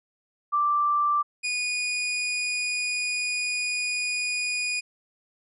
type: tone pair in turn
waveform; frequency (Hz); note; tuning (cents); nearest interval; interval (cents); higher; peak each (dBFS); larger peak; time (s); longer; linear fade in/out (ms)
sine / sawtooth; 1174.7 / 2461; D6 / D#7; 0 / -20; octave + minor second; 1280; second; -20 / -22; first; 0.52-1.23 / 1.43-4.81; second; 20
effects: resampled to 24000 Hz